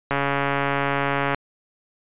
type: click train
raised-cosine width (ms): 0.5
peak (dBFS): -7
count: 174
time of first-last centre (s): 0.11-1.346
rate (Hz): 140
effects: resampled to 8000 Hz